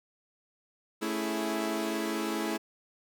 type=chord; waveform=sawtooth; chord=A major seventh; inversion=none; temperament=equal; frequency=220 / 277.2 / 329.6 / 415.3 Hz; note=A3 / C#4 / E4 / G#4; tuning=0 / 0 / 0 / 0 cents; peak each=-31 / -35 / -29 / -34 dBFS; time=1.01-2.58 s; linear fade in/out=20 ms; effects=none